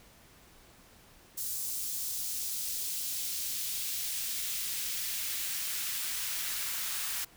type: noise with high-pass filter sweep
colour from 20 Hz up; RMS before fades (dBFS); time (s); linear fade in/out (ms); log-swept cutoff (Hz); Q
white; -35; 1.37-7.25; 10; 6400 to 1200; 0.85
effects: pink hiss -58 dBFS RMS until 7.36 s